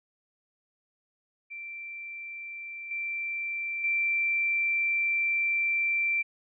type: tone with level steps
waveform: sine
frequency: 2349 Hz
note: D7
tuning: in tune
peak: -37 / -30 / -24 dBFS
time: 1.5-6.23 s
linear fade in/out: 20 ms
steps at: 2.91 / 3.84 s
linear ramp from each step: 2 ms
effects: none